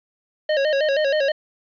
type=tone with vibrato; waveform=square; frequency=581 Hz; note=D5; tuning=19 cents flat; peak=-18 dBFS; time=0.49-1.32 s; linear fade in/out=5 ms; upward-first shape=square; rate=6.3 Hz; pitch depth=95 cents each way; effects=resampled to 11025 Hz + 8-bit